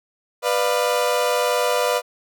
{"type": "chord", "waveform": "30% pulse", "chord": "B diminished", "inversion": "none", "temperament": "equal with one note detuned", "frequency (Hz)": [493.9, 595.9, 698.5], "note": ["B4", "D5", "F5"], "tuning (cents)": [0, 25, 0], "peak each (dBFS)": [-18, -20, -23], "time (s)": [0.42, 2.02], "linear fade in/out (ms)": 50, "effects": []}